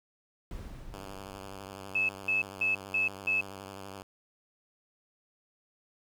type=noise with exponential decay; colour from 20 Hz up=brown; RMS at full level=-39 dBFS; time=0.51-2.81 s; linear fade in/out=1 ms; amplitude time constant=500 ms
type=tone with vibrato; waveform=5% pulse; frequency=97.4 Hz; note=G2; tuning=11 cents flat; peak=-31 dBFS; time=0.93-4.03 s; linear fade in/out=5 ms; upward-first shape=triangle; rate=12 Hz; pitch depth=74 cents each way
type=tone bursts; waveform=sine; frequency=2600 Hz; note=E7; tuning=24 cents flat; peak=-25 dBFS; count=5; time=1.95-3.41 s; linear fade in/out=5 ms; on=140 ms; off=190 ms
effects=none